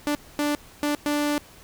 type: tone bursts at uneven times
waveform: sawtooth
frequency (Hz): 293.7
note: D4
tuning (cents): 0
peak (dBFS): -18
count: 4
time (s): 0.07-0.15 / 0.39-0.55 / 0.83-0.95 / 1.06-1.38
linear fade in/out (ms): 0
effects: pink hiss -49 dBFS RMS until 1.63 s